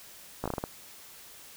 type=slowing click train; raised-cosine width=1 ms; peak=-17 dBFS; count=7; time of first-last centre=0.44-0.639 s; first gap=16 ms; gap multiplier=1.29; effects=white hiss -50 dBFS RMS until 1.56 s